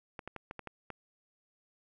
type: clicks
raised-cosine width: 0.5 ms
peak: -26 dBFS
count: 7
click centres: 0.192 / 0.276 / 0.363 / 0.511 / 0.593 / 0.673 / 0.903 s
effects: none